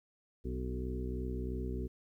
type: harmonic tone with a mistuned harmonic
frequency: 63 Hz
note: B1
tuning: 35 cents sharp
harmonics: 1 / 2 / 3 / 4 / 5 / 6 / 7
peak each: -37 / -44 / -46 / -43 / -53 / -43 / -48 dBFS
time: 0.44-1.88 s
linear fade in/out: 20 ms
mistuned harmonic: 6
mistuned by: -22 cents
effects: 12-bit